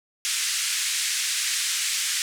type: band-pass noise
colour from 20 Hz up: white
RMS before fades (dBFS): -26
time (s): 0.25-2.22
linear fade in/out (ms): 0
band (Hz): 1700 to 9000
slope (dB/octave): 24
effects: none